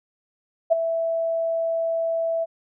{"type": "tone with ADSR envelope", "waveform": "sine", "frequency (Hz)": 660, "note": "E5", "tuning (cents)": 2, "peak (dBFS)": -11, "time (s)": [0.7, 2.46], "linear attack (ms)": 24, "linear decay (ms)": 12, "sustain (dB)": -10, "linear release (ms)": 31, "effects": []}